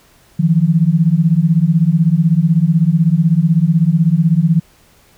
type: beating tone pair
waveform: sine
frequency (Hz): 156.7 / 172.7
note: D#3 / F3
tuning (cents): +13 / -19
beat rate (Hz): 16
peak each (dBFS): -12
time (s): 0.39-4.6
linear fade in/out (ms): 10
effects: pink hiss -50 dBFS RMS until 5.17 s